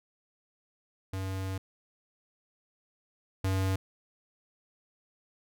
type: tone pair in turn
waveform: square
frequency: 95.3 / 95.3 Hz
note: G2 / G2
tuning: -48 / -48 cents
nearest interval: unison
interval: 0 cents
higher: neither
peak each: -33 / -27 dBFS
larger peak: second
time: 1.13-1.58 / 3.44-3.76 s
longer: first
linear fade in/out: 5 ms
effects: none